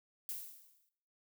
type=noise with exponential decay; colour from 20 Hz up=violet; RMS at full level=-39 dBFS; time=0.29-0.89 s; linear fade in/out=0 ms; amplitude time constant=130 ms; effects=noise-tail reverb RT60 0.7 s tail -17 dB re dry